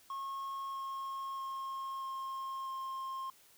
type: tone with pitch steps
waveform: triangle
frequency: 1087 / 1080.7 / 1074.5 / 1068.3 / 1062.2 Hz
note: C#6 / C#6 / C6 / C6 / C6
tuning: -34 / -44 / +46 / +36 / +26 cents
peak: -36 dBFS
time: 0.1-3.3 s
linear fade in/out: 2 ms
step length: 640 ms
effects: white hiss -63 dBFS RMS until 3.57 s